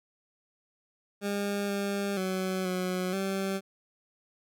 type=tone with pitch steps; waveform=20% pulse; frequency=202.1 / 200.1 / 187.4 / 183.3 / 193.6 Hz; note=G#3 / G3 / F#3 / F#3 / G3; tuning=-47 / +36 / +22 / -16 / -21 cents; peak=-24 dBFS; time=1.21-3.61 s; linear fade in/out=50 ms; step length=480 ms; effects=none